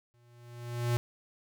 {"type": "tone with exponential growth", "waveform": "square", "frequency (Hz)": 119.8, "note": "A#2", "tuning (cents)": 48, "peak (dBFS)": -25, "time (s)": [0.14, 0.97], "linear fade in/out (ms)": 0, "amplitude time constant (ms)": 180, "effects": []}